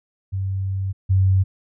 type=tone pair in turn; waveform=sine; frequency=96.2 / 95.1 Hz; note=G2 / F#2; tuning=-32 / +48 cents; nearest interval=unison; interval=20 cents; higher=first; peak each=-21 / -13 dBFS; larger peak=second; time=0.32-0.93 / 1.09-1.44 s; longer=first; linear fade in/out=20 ms; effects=none